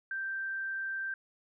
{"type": "tone", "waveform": "sine", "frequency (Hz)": 1568, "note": "G6", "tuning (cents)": 0, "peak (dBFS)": -33, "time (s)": [0.11, 1.14], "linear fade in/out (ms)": 2, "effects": []}